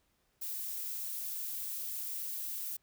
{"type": "noise", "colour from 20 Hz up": "violet", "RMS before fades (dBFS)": -39, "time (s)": [0.41, 2.77], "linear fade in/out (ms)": 10, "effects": ["pink hiss -75 dBFS RMS until 2.82 s"]}